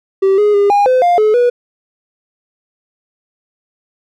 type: tone with pitch steps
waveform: triangle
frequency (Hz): 387.1 / 416.6 / 404.5 / 814 / 511 / 702 / 428.6 / 486.6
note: G4 / G#4 / G#4 / G#5 / C5 / F5 / A4 / B4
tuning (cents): -22 / +5 / -46 / -35 / -41 / +9 / -45 / -26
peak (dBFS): -5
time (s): 0.22-1.5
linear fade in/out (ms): 10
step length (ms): 160
effects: tanh soft clip ceiling -1 dBFS